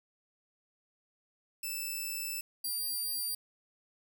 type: tone pair in turn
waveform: 5% pulse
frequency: 2637 / 4724 Hz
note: E7 / D8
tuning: 0 / +9 cents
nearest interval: minor seventh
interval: 1009 cents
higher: second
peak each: -26 dBFS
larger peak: neither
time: 1.63-2.41 / 2.64-3.35 s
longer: first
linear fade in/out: 5 ms
effects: none